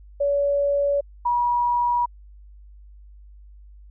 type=tone pair in turn; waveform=sine; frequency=568 / 964 Hz; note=C#5 / B5; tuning=+42 / -42 cents; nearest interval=major sixth; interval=916 cents; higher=second; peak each=-18 dBFS; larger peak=neither; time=0.2-1.01 / 1.25-2.06 s; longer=neither; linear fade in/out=10 ms; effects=added 50 Hz sine -43 dBFS peak until 3.9 s